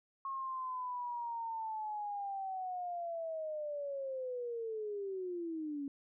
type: linear sweep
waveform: sine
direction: down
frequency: 1088 to 274.8 Hz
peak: -37 dBFS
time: 0.25-5.88 s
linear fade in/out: 2 ms
effects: none